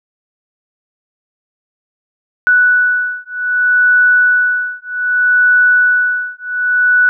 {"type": "beating tone pair", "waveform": "sine", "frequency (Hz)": [1480, 1480.64], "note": ["F#6", "F#6"], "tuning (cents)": [0, 1], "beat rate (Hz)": 0.64, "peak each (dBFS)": -12, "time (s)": [2.47, 7.09], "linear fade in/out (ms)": 0, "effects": []}